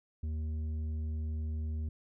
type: tone with tanh clipping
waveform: sine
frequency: 78 Hz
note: D#2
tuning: 5 cents sharp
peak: -34 dBFS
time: 0.23-1.89 s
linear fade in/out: 5 ms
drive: 7 dB
effects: none